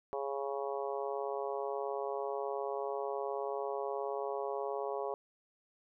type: harmonic tone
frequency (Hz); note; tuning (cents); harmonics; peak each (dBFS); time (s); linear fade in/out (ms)
138.59; C#3; 0; 3 / 4 / 5 / 6 / 7 / 8; -38 / -40 / -42 / -44 / -45 / -46; 0.13-5.14; 0
effects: none